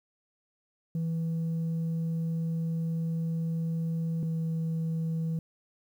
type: tone pair in turn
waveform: sine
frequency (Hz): 164.1 / 162.59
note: E3 / E3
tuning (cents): -8 / -24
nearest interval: unison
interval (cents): 16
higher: first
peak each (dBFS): -25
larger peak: neither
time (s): 0.95-4.23 / 4.23-5.39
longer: first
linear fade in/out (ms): 2
effects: tanh soft clip ceiling -27 dBFS + 10-bit